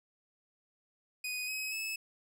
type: tone with pitch steps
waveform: sawtooth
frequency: 2489 / 2544 / 2601 Hz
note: D#7 / D#7 / E7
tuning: 0 / +38 / -24 cents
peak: -32 dBFS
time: 1.24-1.96 s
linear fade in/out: 5 ms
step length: 240 ms
effects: none